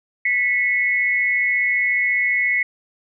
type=tone pair together; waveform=sine; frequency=1975.5 / 2190 Hz; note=B6 / C#7; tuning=0 / -22 cents; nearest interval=major second; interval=178 cents; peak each=-19 dBFS; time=0.25-2.63 s; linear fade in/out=5 ms; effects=none